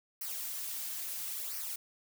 blue noise with flanger, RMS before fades -39 dBFS, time 0.21-1.76 s, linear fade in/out 5 ms, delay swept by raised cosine 0.27 to 5.27 ms, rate 0.74 Hz, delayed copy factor -0.65, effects none

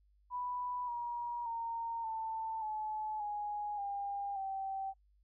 sine tone with pitch steps, 987.8 / 954.2 / 921.6 / 890.3 / 859.9 / 830.6 / 802.3 / 775 Hz, B5 / A#5 / A#5 / A5 / A5 / G#5 / G5 / G5, 0 / +40 / -20 / +20 / -40 / 0 / +40 / -20 cents, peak -36 dBFS, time 0.3-4.94 s, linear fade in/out 50 ms, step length 580 ms, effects noise-tail reverb RT60 0.1 s tail -26 dB re dry + added 50 Hz sine -66 dBFS peak until 5.23 s

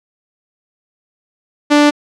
sawtooth tone, 293.7 Hz, D4, in tune, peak -3 dBFS, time 1.7-1.91 s, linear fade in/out 20 ms, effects low-pass 6000 Hz 12 dB/octave

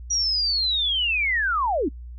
sine linear sweep, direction down, 5800 to 239.7 Hz, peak -20 dBFS, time 0.1-1.89 s, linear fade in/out 10 ms, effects noise-tail reverb RT60 0.1 s tail -25 dB re dry + added 60 Hz sine -35 dBFS peak until 2.18 s

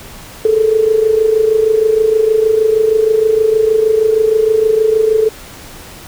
sine tone with amplitude modulation, 438 Hz, A4, 8 cents flat, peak -5 dBFS, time 0.45-5.29 s, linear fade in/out 2 ms, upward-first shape sine, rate 26.4 Hz, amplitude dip 70%, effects pink hiss -34 dBFS RMS until 6.07 s

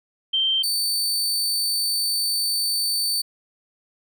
sine / sawtooth tone pair in turn, 3136 / 4550 Hz, G7 / C#8, 0 / +44 cents, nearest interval tritone, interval 644 cents, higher second, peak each -18 dBFS, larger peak neither, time 0.33-0.63 / 0.63-3.22 s, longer second, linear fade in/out 10 ms, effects none

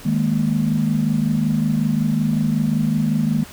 sine chord, D# suspended fourth, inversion none, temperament equal, 155.56 / 207.7 / 233.1 Hz, D#3 / G#3 / A#3, 0 / 0 / 0 cents, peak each -20 dBFS, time 0.05-3.44 s, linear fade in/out 10 ms, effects tanh soft clip ceiling -7 dBFS + pink hiss -40 dBFS RMS until 3.52 s

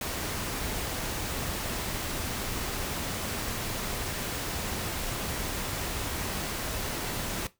pink noise, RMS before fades -33 dBFS, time 0.01-7.47 s, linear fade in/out 2 ms, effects noise-tail reverb RT60 0.2 s tail -17 dB re dry

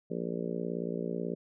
harmonic tone, 58.27 Hz, A#1, in tune, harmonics 3 / 4 / 5 / 6 / 7 / 8 / 9 / 10, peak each -37 / -39 / -43 / -42 / -38 / -40 / -45 / -46 dBFS, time 0.1-1.35 s, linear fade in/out 10 ms, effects none

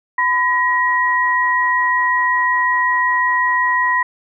sine tone pair together, 1005.4 / 1900 Hz, B5 / A#6, +31 / +33 cents, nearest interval major seventh, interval 1102 cents, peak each -16 dBFS, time 0.18-4.03 s, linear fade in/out 5 ms, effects none

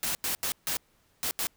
white noise bursts at uneven times, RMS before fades -30 dBFS, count 6, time 0.03-0.15 / 0.24-0.35 / 0.43-0.52 / 0.67-0.77 / 1.23-1.31 / 1.39-1.47 s, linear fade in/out 0 ms, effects pink hiss -67 dBFS RMS until 1.56 s

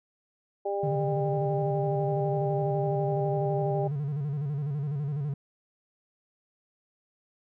harmonic tone, 199.9 Hz, G3, 34 cents sharp, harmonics 2 / 3 / 4, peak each -30 / -32 / -33 dBFS, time 0.65-3.88 s, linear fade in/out 10 ms
triangle tone with vibrato, 144.1 Hz, D3, 33 cents flat, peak -26 dBFS, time 0.83-5.34 s, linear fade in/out 5 ms, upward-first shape square, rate 12 Hz, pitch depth 80 cents each way
effects none

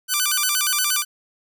5% pulse tone with vibrato, 1331 Hz, E6, 16 cents sharp, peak -7 dBFS, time 0.08-1.05 s, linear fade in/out 50 ms, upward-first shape square, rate 8.5 Hz, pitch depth 210 cents each way, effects none

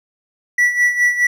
triangle tone with tremolo, 1953 Hz, B6, 20 cents flat, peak -8 dBFS, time 0.58-1.27 s, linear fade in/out 5 ms, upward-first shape sine, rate 4.8 Hz, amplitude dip 70%, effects none

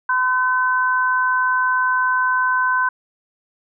sine tone pair together, 1017 / 1522.6 Hz, C6 / F#6, -50 / +49 cents, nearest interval perfect fifth, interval 699 cents, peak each -18 dBFS, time 0.09-2.89 s, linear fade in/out 5 ms, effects none

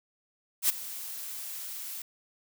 blue noise with ADSR envelope, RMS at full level -22 dBFS, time 0.62-2.02 s, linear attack 73 ms, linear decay 12 ms, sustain -17 dB, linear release 3 ms, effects none

